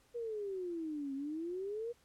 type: exponential two-way sweep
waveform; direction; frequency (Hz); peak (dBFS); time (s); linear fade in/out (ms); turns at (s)
sine; down then up; 483.7 to 268.1 to 483.7; -37; 0.14-1.93; 20; 1.14
effects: pink hiss -69 dBFS RMS until 2.04 s + low-pass 12000 Hz 12 dB/octave